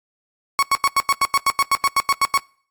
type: tone bursts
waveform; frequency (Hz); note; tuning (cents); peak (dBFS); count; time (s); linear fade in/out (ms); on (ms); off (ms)
35% pulse; 1108.7; C#6; 0; -12; 15; 0.59-2.376; 0; 36; 89
effects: noise-tail reverb RT60 0.5 s tail -25 dB re dry + AAC 64 kbps